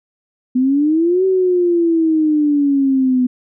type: exponential two-way sweep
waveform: sine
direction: up then down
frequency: 248.8 to 382 to 248.8 Hz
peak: -11 dBFS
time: 0.55-3.27 s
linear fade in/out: 10 ms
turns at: 1.25 s
effects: none